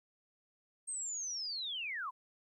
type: linear sweep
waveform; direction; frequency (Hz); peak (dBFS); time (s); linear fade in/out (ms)
sine; down; 8540 to 940; -37; 0.87-2.11; 20
effects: 13-bit